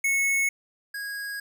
square tone pair in turn, 2198 / 1646.6 Hz, C#7 / G#6, -15 / -15 cents, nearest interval perfect fourth, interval 500 cents, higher first, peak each -22 / -32 dBFS, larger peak first, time 0.04-0.49 / 0.94-1.4 s, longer second, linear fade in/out 5 ms, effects none

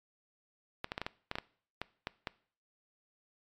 clicks, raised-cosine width 0.3 ms, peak -19 dBFS, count 11, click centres 0.844 / 0.919 / 0.979 / 1.016 / 1.065 / 1.314 / 1.355 / 1.385 / 1.816 / 2.071 / 2.272 s, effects noise-tail reverb RT60 0.5 s tail -21 dB re dry + MP3 96 kbps

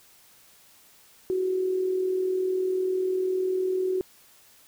sine tone with amplitude modulation, 372.5 Hz, F#4, 12 cents sharp, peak -21 dBFS, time 1.3-4.01 s, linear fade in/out 0 ms, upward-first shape sine, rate 40 Hz, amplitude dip 45%, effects white hiss -56 dBFS RMS until 4.67 s

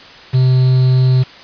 triangle tone with quantisation, 128.8 Hz, C3, 27 cents flat, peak -6 dBFS, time 0.33-1.24 s, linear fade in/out 20 ms, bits 5, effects white hiss -37 dBFS RMS until 1.43 s + resampled to 11025 Hz

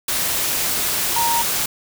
sine tone in noise, 932.3 Hz, A#5, in tune, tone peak -18 dBFS, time 1.16-1.42 s, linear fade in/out 5 ms, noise white, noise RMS -21 dBFS, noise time 0.08-1.66 s, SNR 0 dB, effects none

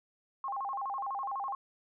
sine tone with vibrato, 928 Hz, A#5, 8 cents flat, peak -33 dBFS, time 0.44-1.55 s, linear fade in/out 2 ms, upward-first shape square, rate 12 Hz, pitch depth 260 cents each way, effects none

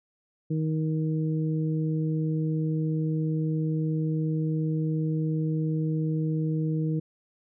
harmonic tone, 157.1 Hz, D#3, 17 cents sharp, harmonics 1 / 2 / 3, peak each -25 / -31 / -37 dBFS, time 0.5-7 s, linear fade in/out 10 ms, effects none

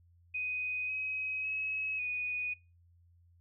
sine tone with pitch steps, 2499 / 2537 / 2564 / 2477 Hz, D#7 / D#7 / E7 / D#7, +7 / +33 / -49 / -8 cents, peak -33 dBFS, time 0.34-2.54 s, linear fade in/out 10 ms, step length 550 ms, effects noise-tail reverb RT60 0.3 s tail -25 dB re dry + added 86 Hz sine -61 dBFS peak until 3.4 s

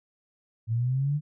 sine linear sweep, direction up, 110 to 151.1 Hz, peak -23 dBFS, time 0.67-1.21 s, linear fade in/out 50 ms, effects none

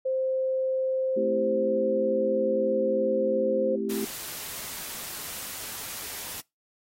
sine tone, 523.3 Hz, C5, in tune, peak -24 dBFS, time 0.05-3.76 s, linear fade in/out 10 ms
sine chord, A minor seventh, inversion none, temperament equal with one note detuned, 218.5 / 261.6 / 329.6 / 392 Hz, A3 / C4 / E4 / G4, -12 / 0 / 0 / 0 cents, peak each -31 / -35 / -35 / -30 dBFS, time 1.16-4.05 s, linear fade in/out 10 ms
white noise, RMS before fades -37 dBFS, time 3.89-6.41 s, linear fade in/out 10 ms
effects noise-tail reverb RT60 0.2 s tail -23 dB re dry + AAC 48 kbps

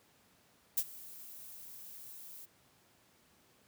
violet noise with ADSR envelope, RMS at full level -29 dBFS, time 0.77-2.46 s, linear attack 10 ms, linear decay 52 ms, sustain -21 dB, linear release 17 ms, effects pink hiss -67 dBFS RMS until 3.67 s + high-pass 100 Hz 12 dB/octave

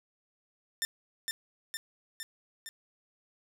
10% pulse tone with echo, 1797 Hz, A6, 36 cents sharp, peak -20 dBFS, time 0.82-0.85 s, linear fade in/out 0 ms, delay 460 ms, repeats 4, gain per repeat -3 dB, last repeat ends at 2.69 s, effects none

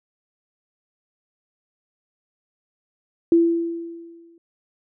sine tone with exponential decay, 336 Hz, E4, 33 cents sharp, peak -10 dBFS, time 3.32-4.38 s, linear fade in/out 2 ms, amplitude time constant 230 ms, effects none

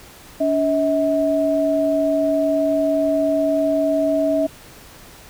sine tone pair together, 286.2 / 642.5 Hz, D4 / E5, -45 / -45 cents, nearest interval octave + major second, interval 1400 cents, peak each -20 / -17 dBFS, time 0.4-4.47 s, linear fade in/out 10 ms, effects pink hiss -43 dBFS RMS until 5.29 s

